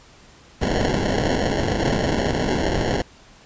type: noise with sample-and-hold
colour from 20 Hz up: violet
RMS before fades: -21 dBFS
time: 0.61-3.02 s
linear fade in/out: 10 ms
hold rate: 1225 Hz
effects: pink hiss -49 dBFS RMS until 3.45 s + resampled to 16000 Hz